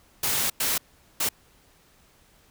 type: noise bursts at uneven times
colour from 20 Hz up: white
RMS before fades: -25 dBFS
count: 3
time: 0.23-0.5 / 0.6-0.78 / 1.2-1.29 s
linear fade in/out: 5 ms
effects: pink hiss -59 dBFS RMS until 2.5 s